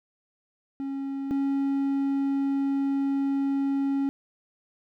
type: tone pair in turn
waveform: triangle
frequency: 273.8 / 275.7 Hz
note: C#4 / C#4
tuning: -21 / -9 cents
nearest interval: unison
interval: 12 cents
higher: second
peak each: -27 / -21 dBFS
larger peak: second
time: 0.8-1.31 / 1.31-4.09 s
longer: second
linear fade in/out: 0 ms
effects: none